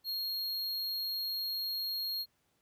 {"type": "tone", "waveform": "square", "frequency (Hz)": 4264, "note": "C8", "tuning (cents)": 32, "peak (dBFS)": -34, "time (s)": [0.04, 2.26], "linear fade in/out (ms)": 50, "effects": ["pink hiss -75 dBFS RMS until 2.61 s", "high-pass 60 Hz 12 dB/octave"]}